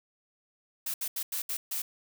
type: noise bursts at uneven times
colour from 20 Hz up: blue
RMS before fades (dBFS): -33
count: 6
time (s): 0.86-0.94 / 1.01-1.08 / 1.16-1.23 / 1.32-1.42 / 1.49-1.57 / 1.71-1.82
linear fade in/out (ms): 5
effects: none